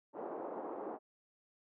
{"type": "band-pass noise", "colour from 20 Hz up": "pink", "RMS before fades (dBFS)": -43, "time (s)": [0.13, 0.99], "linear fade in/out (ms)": 50, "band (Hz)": [310, 940], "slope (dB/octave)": 24, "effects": []}